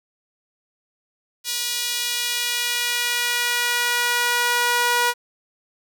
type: tone with high-pass filter sweep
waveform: sawtooth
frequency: 482.8 Hz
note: B4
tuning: 39 cents flat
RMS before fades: -22 dBFS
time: 1.44-5.14 s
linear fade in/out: 50 ms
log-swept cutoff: 4000 to 970 Hz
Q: 1.1
effects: 8-bit